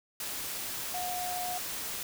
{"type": "tone in noise", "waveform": "sine", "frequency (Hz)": 721, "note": "F#5", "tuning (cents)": -45, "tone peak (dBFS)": -34, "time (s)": [0.94, 1.58], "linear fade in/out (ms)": 2, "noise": "white", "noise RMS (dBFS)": -37, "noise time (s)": [0.2, 2.03], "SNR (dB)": 0, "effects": []}